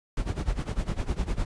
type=noise with tremolo; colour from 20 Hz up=brown; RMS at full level=-26 dBFS; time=0.17-1.45 s; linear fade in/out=2 ms; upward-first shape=sine; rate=9.9 Hz; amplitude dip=85%; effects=resampled to 22050 Hz